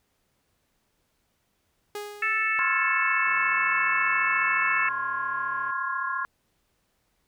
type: tone with exponential decay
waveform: sawtooth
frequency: 413.8 Hz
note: G#4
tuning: 6 cents flat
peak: -27 dBFS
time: 1.95-2.83 s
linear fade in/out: 2 ms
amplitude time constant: 190 ms
type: harmonic tone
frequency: 440 Hz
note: A4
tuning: in tune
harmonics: 3 / 4 / 5 / 6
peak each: -29 / -27 / -28 / -29 dBFS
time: 2.22-4.89 s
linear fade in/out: 5 ms
type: chord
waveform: sine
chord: Db major seventh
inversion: third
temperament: equal with one note detuned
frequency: 1046.5 / 1080.9 / 1396.9 / 1661.2 Hz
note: C6 / Db6 / F6 / Ab6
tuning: 0 / -44 / 0 / 0 cents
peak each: -32 dBFS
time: 2.59-6.25 s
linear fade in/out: 0 ms
type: click train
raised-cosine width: 0.5 ms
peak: -34 dBFS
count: 342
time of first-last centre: 3.27-5.706 s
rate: 140 Hz
effects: pink hiss -72 dBFS RMS until 7.27 s